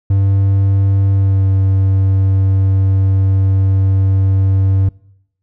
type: tone with pitch glide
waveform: triangle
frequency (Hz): 97.9 to 96.33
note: G2 to G2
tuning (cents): -2 to -30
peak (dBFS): -7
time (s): 0.1-4.89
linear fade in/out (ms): 5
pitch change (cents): -28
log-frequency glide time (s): 1.12-1.47
effects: noise-tail reverb RT60 0.8 s tail -24 dB re dry